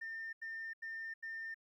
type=tone bursts; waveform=sine; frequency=1806 Hz; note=A6; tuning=45 cents sharp; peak=-40 dBFS; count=4; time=0.01-1.545 s; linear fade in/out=10 ms; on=320 ms; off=85 ms; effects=tanh soft clip ceiling -38 dBFS + 13-bit